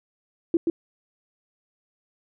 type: tone with echo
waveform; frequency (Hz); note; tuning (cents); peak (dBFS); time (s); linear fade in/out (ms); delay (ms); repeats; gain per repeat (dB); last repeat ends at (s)
sine; 334.8; E4; +27; -16; 0.54-0.57; 2; 130; 1; -3; 0.7
effects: none